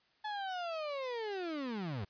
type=linear sweep; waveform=35% pulse; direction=down; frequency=863 to 90.1 Hz; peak=-35 dBFS; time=0.24-2.05 s; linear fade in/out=10 ms; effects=white hiss -71 dBFS RMS until 2.09 s + resampled to 11025 Hz